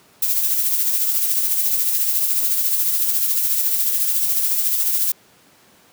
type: noise with tremolo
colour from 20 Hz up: violet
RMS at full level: -17 dBFS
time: 0.22-5.12 s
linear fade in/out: 5 ms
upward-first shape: triangle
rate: 14 Hz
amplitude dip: 45%
effects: pink hiss -52 dBFS RMS until 5.92 s + high-pass 150 Hz 12 dB/octave